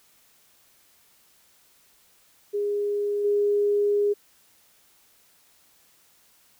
sine tone with level steps, 410.2 Hz, G#4, 21 cents flat, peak -23 / -19 dBFS, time 2.53-4.14 s, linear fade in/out 20 ms, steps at 3.24 s, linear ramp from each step 10 ms, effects white hiss -60 dBFS RMS until 6.59 s

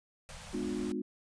pink band-stop noise, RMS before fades -47 dBFS, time 0.29-0.92 s, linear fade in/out 0 ms, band 210 to 480 Hz, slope 96 dB/octave
sine chord, G# diminished seventh, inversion none, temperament just, 207.7 / 249.2 / 299 / 358.8 Hz, G#3 / B3 / D4 / F4, 0 / +16 / +31 / +47 cents, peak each -38 dBFS, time 0.53-1.02 s, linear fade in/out 10 ms
effects resampled to 22050 Hz

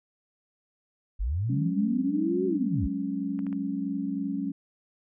sine linear two-way sweep, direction up then down, 40.5 to 380 to 45.87 Hz, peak -25 dBFS, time 1.19-2.88 s, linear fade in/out 20 ms, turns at 2.46 s
sine chord, F# suspended second, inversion none, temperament just, 185 / 208.1 / 277.5 Hz, F#3 / G#3 / C#4, 0 / +4 / +2 cents, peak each -34 / -33 / -30 dBFS, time 1.49-4.52 s, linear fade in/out 10 ms
clicks, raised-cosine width 0.5 ms, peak -32 dBFS, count 3, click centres 3.391 / 3.467 / 3.528 s
effects none

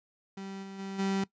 35% pulse tone with level steps, 194.4 Hz, G3, 14 cents flat, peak -37 / -40 / -35 / -26 dBFS, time 0.37-1.24 s, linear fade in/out 5 ms, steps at 0.62 / 0.78 / 0.98 s, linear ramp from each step 20 ms, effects noise-tail reverb RT60 0.1 s tail -20 dB re dry + resampled to 16000 Hz

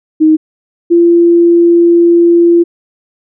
sine tone pair in turn, 313.1 / 342.1 Hz, D#4 / F4, +11 / -36 cents, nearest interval major second, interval 153 cents, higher second, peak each -3 dBFS, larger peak neither, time 0.2-0.37 / 0.9-2.64 s, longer second, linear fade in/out 20 ms, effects none

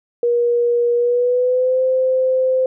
sine tone with pitch glide, 477.4 to 517.6 Hz, A#4 to C5, +41 to -19 cents, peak -13 dBFS, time 0.23-2.66 s, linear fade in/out 2 ms, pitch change +140 cents, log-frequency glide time 0.95-1.82 s, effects none

